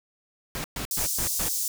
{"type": "noise bursts", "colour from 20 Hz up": "pink", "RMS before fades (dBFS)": -32, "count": 5, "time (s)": [0.55, 1.485], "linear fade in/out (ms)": 0, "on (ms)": 91, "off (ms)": 120}
{"type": "high-pass noise", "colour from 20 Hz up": "pink", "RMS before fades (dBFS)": -28, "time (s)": [0.91, 1.68], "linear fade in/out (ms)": 2, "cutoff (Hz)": 5700, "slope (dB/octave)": 24}
{"effects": []}